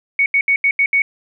sine tone bursts at uneven times, 2228 Hz, C#7, 8 cents sharp, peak -11 dBFS, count 6, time 0.19-0.26 / 0.34-0.41 / 0.48-0.56 / 0.64-0.71 / 0.79-0.86 / 0.93-1.02 s, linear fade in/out 2 ms, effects none

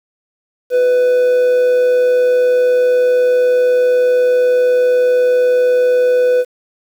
triangle tone with amplitude modulation, 498 Hz, B4, 14 cents sharp, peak -6 dBFS, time 0.7-6.45 s, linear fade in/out 50 ms, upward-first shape sine, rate 132 Hz, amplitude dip 25%, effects 7-bit

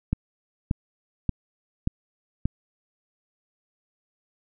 click train, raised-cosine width 5 ms, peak -10 dBFS, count 5, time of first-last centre 0.13-2.456 s, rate 1.72 Hz, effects none

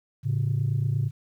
sine tone pair together, 110 / 138.59 Hz, A2 / C#3, 0 / 0 cents, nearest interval major third, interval 400 cents, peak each -24 dBFS, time 0.23-1.11 s, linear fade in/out 50 ms, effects tanh soft clip ceiling -17 dBFS + 10-bit

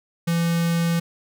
square tone with notch filter, 168.6 Hz, E3, 39 cents sharp, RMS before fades -21 dBFS, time 0.27-1 s, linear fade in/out 10 ms, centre 690 Hz, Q 1.2, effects none

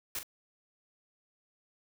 white noise with echo, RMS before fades -36 dBFS, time 0.15-0.19 s, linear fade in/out 2 ms, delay 41 ms, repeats 1, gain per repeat -9 dB, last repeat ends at 0.231 s, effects none

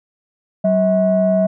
sine tone pair together, 189.76 / 644 Hz, F#3 / E5, +44 / -41 cents, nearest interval octave + major sixth, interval 2115 cents, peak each -15 / -13 dBFS, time 0.64-1.47 s, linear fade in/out 10 ms, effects tanh soft clip ceiling -6 dBFS

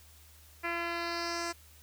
10% pulse tone with low-pass filter sweep, 340.7 Hz, F4, 43 cents flat, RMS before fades -35 dBFS, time 0.63-1.53 s, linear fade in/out 20 ms, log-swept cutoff 2400 to 7200 Hz, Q 2.7, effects added 76 Hz sine -57 dBFS peak until 1.82 s + white hiss -59 dBFS RMS until 1.82 s

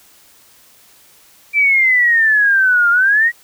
sine exponential two-way sweep, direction down then up, 2349 to 1389 to 1931 Hz, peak -9 dBFS, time 1.53-3.32 s, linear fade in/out 50 ms, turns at 2.9 s, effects white hiss -48 dBFS RMS until 3.43 s

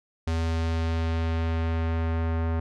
square tone with low-pass filter sweep, 82 Hz, E2, 9 cents flat, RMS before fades -26 dBFS, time 0.27-2.6 s, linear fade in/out 5 ms, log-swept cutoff 6400 to 1500 Hz, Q 0.88, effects none

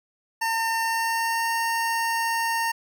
25% pulse tone with pitch glide, 907 to 917 Hz, A#5 to A#5, -48 to -29 cents, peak -19 dBFS, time 0.41-2.72 s, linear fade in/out 10 ms, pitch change +19 cents, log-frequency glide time 0.79-1.51 s, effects none

